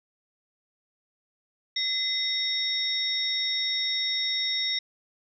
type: tone cluster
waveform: sine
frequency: 2041 / 3747 / 5450 Hz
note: C7 / A#7 / F8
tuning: -44 / +8 / -43 cents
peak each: -33 / -27 / -30 dBFS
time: 1.76-4.79 s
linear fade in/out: 5 ms
effects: none